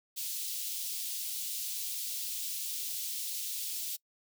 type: high-pass noise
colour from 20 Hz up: white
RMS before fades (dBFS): -37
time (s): 0.16-3.97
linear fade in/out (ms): 20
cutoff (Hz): 3100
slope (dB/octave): 24
effects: noise-tail reverb RT60 0.1 s tail -24 dB re dry